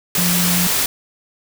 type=tone in noise; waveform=sine; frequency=177.2 Hz; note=F3; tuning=25 cents sharp; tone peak=-18 dBFS; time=0.18-0.67 s; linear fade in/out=2 ms; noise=white; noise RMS=-18 dBFS; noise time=0.15-0.86 s; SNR=-3 dB; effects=none